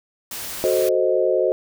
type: noise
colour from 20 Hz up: white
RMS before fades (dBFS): -31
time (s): 0.31-0.89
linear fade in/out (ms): 2
type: chord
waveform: sine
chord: F# diminished seventh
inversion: none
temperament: equal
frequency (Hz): 370 / 440 / 523.3 / 622.3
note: F#4 / A4 / C5 / Eb5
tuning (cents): 0 / 0 / 0 / 0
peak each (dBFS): -21 / -24 / -20 / -22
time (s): 0.64-1.52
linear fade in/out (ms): 0
effects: none